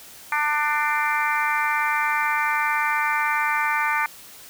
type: harmonic tone with a mistuned harmonic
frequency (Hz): 298.5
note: D4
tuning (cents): +28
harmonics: 3 / 4 / 5 / 6 / 7 / 8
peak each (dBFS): -25 / -26 / -27 / -28 / -28 / -29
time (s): 0.32-4.06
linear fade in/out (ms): 2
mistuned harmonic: 8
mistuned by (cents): -25
effects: white hiss -44 dBFS RMS until 4.49 s